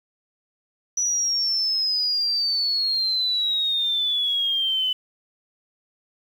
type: exponential sweep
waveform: sine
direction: down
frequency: 5920 to 3005 Hz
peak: -20 dBFS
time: 0.97-4.93 s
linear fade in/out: 5 ms
effects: 8-bit